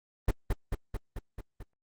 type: noise with echo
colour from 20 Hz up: brown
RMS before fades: -22 dBFS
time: 0.28-0.31 s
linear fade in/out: 5 ms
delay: 220 ms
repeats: 6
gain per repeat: -3 dB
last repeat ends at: 1.63 s
effects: Opus 24 kbps